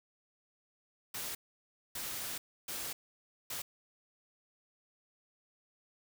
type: noise bursts at uneven times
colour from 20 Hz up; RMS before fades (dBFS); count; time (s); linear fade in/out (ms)
white; -40; 4; 1.14-1.35 / 1.95-2.38 / 2.68-2.93 / 3.5-3.62; 5
effects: none